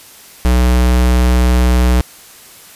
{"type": "tone", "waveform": "square", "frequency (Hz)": 61.74, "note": "B1", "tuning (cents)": 0, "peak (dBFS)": -9, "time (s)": [0.45, 2.01], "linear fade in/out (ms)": 0, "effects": ["white hiss -39 dBFS RMS until 2.75 s", "resampled to 32000 Hz"]}